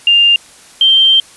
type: tone pair in turn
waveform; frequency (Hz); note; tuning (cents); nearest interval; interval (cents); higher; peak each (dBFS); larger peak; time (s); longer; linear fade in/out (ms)
sine; 2801 / 3144; F7 / G7; +4 / +4; major second; 200; second; -5; neither; 0.07-0.36 / 0.81-1.2; second; 2
effects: white hiss -40 dBFS RMS until 1.36 s + resampled to 24000 Hz